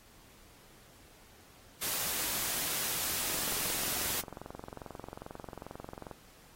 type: noise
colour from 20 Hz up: white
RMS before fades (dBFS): -34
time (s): 1.81-4.22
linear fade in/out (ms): 20
type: click train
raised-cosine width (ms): 1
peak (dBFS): -28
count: 64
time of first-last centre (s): 3.3-6.112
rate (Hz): 22.4
effects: pink hiss -59 dBFS RMS until 6.55 s + AAC 48 kbps